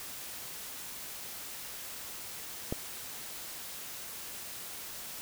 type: click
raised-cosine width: 2 ms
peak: -18 dBFS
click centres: 2.725 s
effects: white hiss -43 dBFS RMS until 5.21 s